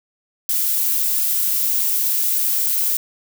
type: noise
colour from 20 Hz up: violet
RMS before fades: -19 dBFS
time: 0.49-2.97 s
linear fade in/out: 2 ms
effects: none